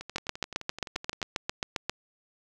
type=two click trains; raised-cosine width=0.2 ms; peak=-22 / -11 dBFS; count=15 / 14; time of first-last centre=0.01-1.217 / 0.16-1.896 s; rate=11.6 / 7.49 Hz; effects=none